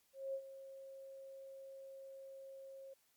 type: tone with ADSR envelope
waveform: sine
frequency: 540 Hz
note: C#5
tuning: 45 cents flat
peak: -37 dBFS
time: 0.13-2.94 s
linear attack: 210 ms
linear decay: 69 ms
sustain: -13 dB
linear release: 10 ms
effects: white hiss -75 dBFS RMS until 3.16 s + MP3 96 kbps